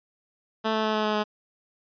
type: tone with pitch steps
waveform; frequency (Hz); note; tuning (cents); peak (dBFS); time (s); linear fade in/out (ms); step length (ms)
10% pulse; 220 / 218.2 / 216.5 / 214.7 / 213 / 211.3; A3 / A3 / A3 / A3 / G#3 / G#3; 0 / -14 / -28 / -42 / +44 / +30; -15; 0.64-1.24; 20; 100
effects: resampled to 11025 Hz